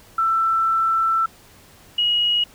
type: tone pair in turn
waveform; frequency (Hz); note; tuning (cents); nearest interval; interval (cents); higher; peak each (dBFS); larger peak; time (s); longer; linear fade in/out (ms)
sine; 1333 / 2897; E6 / F#7; +19 / -37; octave + minor second; 1344; second; -16; neither; 0.18-1.26 / 1.98-2.44; first; 5
effects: pink hiss -49 dBFS RMS until 2.54 s